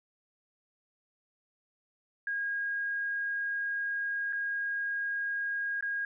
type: tone with dropouts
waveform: sine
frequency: 1632 Hz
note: G#6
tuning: 31 cents flat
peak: -30 dBFS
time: 2.27-6.05 s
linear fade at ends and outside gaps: 2 ms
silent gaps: 4.326-4.33 / 5.809-5.825 s
effects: none